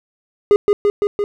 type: tone with echo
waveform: triangle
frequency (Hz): 410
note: G#4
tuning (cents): -22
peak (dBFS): -5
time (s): 0.51-0.56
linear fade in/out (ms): 0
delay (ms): 170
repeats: 4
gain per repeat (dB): -2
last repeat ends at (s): 1.24
effects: none